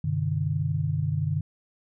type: tone cluster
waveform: sine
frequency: 97.4 / 129.8 / 150.8 Hz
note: G2 / C3 / D3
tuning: -11 / -13 / +46 cents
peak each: -29 / -30 / -26 dBFS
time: 0.04-1.41 s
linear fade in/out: 5 ms
effects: none